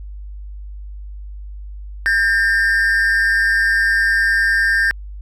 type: tone pair together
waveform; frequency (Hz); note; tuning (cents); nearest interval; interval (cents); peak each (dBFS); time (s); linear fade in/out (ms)
triangle; 1600 / 1809.8; G6 / A6; +35 / +48; major second; 213; -14; 2.06-4.91; 0
effects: added 50 Hz sine -29 dBFS peak until 5.21 s